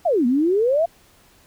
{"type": "exponential two-way sweep", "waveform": "sine", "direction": "down then up", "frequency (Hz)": [755, 233.1, 695], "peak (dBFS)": -15, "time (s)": [0.05, 0.86], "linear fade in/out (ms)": 10, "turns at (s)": 0.26, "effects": ["pink hiss -54 dBFS RMS until 1.46 s"]}